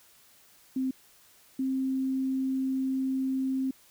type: tone pair in turn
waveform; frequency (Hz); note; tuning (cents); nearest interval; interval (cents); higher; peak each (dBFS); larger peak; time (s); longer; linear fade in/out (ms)
sine; 261.6 / 264.2; C4 / C4; 0 / +17; unison; 17; second; -26; neither; 0.76-0.91 / 1.59-3.71; second; 5
effects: white hiss -59 dBFS RMS until 3.9 s